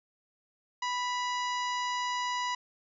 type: harmonic tone with a mistuned harmonic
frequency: 988 Hz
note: B5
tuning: in tune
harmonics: 1 / 2 / 3 / 4 / 5 / 6 / 7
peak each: -31 / -37 / -41 / -43 / -45 / -47 / -48 dBFS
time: 0.82-2.55 s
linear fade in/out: 5 ms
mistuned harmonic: 3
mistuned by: -41 cents
effects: none